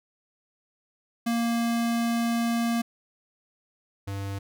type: tone pair in turn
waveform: square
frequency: 233.1 / 98.8 Hz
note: A#3 / G2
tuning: 0 / +14 cents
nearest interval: octave + minor third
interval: 1486 cents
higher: first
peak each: -24 / -31 dBFS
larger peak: first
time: 1.26-2.82 / 4.07-4.39 s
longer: first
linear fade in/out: 10 ms
effects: none